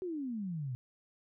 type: exponential sweep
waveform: sine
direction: down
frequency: 380.9 to 120 Hz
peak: -35 dBFS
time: 0.02-0.75 s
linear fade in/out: 0 ms
effects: none